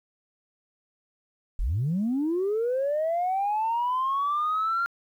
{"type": "linear sweep", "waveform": "sine", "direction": "up", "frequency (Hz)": [30.87, 1396.9], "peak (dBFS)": -22, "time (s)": [1.59, 4.86], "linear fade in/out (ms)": 0, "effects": ["tanh soft clip ceiling -20 dBFS", "10-bit"]}